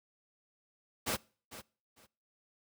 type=noise with echo; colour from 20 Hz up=pink; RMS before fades=-33 dBFS; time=1.06-1.17 s; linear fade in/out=20 ms; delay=450 ms; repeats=2; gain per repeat=-14 dB; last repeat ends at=2.07 s; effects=noise-tail reverb RT60 0.4 s tail -23 dB re dry + high-pass 100 Hz 12 dB/octave